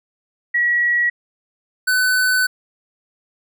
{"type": "tone pair in turn", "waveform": ["sine", "square"], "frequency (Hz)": [1921, 1505.5], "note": ["B6", "F#6"], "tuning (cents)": [-48, 30], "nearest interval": "major third", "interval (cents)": 422, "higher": "first", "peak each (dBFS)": [-14, -15], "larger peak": "first", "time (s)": [[0.54, 1.1], [1.87, 2.47]], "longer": "second", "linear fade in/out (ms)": 10, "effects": []}